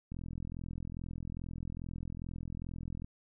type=click train; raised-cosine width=5 ms; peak=-29 dBFS; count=125; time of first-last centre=0.12-3.045 s; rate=42.4 Hz; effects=none